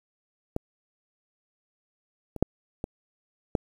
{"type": "clicks", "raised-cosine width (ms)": 2, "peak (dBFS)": [-14, -23, -6, -17, -9], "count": 5, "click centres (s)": [0.564, 2.363, 2.426, 2.841, 3.552], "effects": ["8-bit"]}